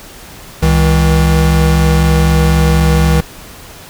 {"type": "tone pair together", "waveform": "square", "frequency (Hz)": [68.23, 160.5], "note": ["C#2", "E3"], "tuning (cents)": [-27, -46], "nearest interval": "octave + minor third", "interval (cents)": 1481, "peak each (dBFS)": -11, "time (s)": [0.62, 3.21], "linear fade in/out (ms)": 10, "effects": ["pink hiss -34 dBFS RMS until 3.89 s"]}